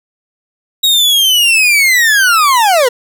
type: linear sweep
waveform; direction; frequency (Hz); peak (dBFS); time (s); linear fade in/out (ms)
40% pulse; down; 3815 to 462.6; -6; 0.83-2.89; 10
effects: none